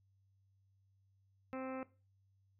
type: harmonic tone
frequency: 261.6 Hz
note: C4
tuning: in tune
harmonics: 1 / 2 / 3 / 4 / 5 / 6 / 7 / 8 / 9 / 10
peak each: -43 / -45 / -51 / -54 / -51 / -61 / -61 / -59 / -62 / -60 dBFS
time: 1.53-1.83 s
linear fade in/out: 0 ms
effects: noise-tail reverb RT60 0.3 s tail -17 dB re dry + added 97 Hz sine -70 dBFS peak until 2.59 s